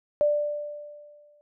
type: tone with exponential decay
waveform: sine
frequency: 590 Hz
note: D5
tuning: 8 cents sharp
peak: -17 dBFS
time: 0.21-1.41 s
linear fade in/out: 0 ms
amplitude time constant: 260 ms
effects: none